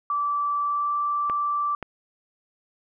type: tone with pitch glide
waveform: sine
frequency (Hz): 1161 to 1168.4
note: D6 to D6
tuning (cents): -20 to -9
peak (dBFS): -22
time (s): 0.1-1.75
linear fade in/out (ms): 2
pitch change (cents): +11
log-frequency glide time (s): 0.63-0.94
type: clicks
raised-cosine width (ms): 0.5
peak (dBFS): -17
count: 2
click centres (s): 1.298 / 1.827
effects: none